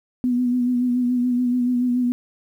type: tone with vibrato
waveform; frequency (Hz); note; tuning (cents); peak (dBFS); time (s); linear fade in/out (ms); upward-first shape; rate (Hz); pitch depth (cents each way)
sine; 246.9; B3; 0; -17; 0.24-2.12; 0; sine; 7; 33
effects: 9-bit